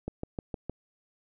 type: click train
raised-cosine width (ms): 2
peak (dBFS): -20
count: 5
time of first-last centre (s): 0.08-0.696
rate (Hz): 6.49
effects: none